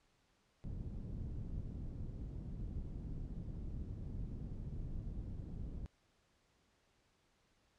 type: low-pass noise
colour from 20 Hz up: pink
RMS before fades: -44 dBFS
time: 0.64-5.86 s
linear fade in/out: 0 ms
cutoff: 180 Hz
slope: 12 dB/octave
effects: pink hiss -75 dBFS RMS until 7.78 s + low-pass 7000 Hz 12 dB/octave